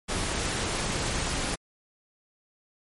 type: noise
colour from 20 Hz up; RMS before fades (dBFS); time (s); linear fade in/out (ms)
pink; -29; 0.08-1.56; 20
effects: MP3 48 kbps